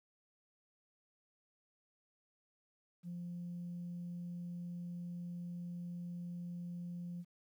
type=tone; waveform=sine; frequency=174.61 Hz; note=F3; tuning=in tune; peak=-40 dBFS; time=3.03-7.25 s; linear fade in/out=50 ms; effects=tanh soft clip ceiling -38 dBFS + 12-bit